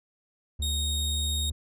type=tone with pitch glide; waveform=triangle; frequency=73.9 to 75.06 Hz; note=D2 to D2; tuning=+11 to +38 cents; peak=-26 dBFS; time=0.59-1.52 s; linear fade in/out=10 ms; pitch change=+27 cents; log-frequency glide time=0.74-1.22 s
type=tone; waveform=sawtooth; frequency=3729 Hz; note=A#7; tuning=in tune; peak=-26 dBFS; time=0.62-1.5 s; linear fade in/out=5 ms
effects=resampled to 32000 Hz